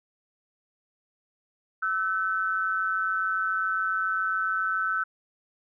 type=tone pair together; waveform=sine; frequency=1319 / 1506.2 Hz; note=E6 / F#6; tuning=+1 / +30 cents; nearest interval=major second; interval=229 cents; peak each=-27 dBFS; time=1.82-5.04 s; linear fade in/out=10 ms; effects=none